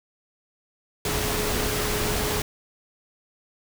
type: tone in noise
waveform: sine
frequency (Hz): 421.3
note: G#4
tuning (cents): +25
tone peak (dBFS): -31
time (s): 1.05-2.42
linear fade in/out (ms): 2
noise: pink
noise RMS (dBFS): -26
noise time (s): 1.05-2.42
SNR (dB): -8
effects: none